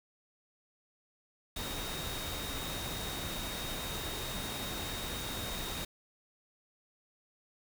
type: tone in noise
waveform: sine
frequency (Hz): 3729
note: A#7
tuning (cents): 0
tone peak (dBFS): -43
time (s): 1.56-5.85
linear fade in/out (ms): 5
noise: pink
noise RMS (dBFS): -39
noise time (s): 1.56-5.85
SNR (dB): -7
effects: none